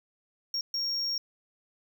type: tone bursts at uneven times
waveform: triangle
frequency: 5560 Hz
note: F8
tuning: 9 cents flat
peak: -27 dBFS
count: 2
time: 0.54-0.61 / 0.74-1.18 s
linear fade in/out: 2 ms
effects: none